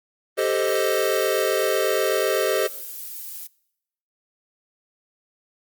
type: chord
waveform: square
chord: A half-diminished seventh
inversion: third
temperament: equal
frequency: 392 / 440 / 523.3 / 622.3 Hz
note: G4 / A4 / C5 / Eb5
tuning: 0 / 0 / 0 / 0 cents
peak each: -26 dBFS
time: 0.37-2.68 s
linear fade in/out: 20 ms
type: noise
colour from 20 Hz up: violet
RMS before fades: -35 dBFS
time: 0.67-3.47 s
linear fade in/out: 5 ms
effects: noise-tail reverb RT60 0.8 s tail -23 dB re dry + Opus 32 kbps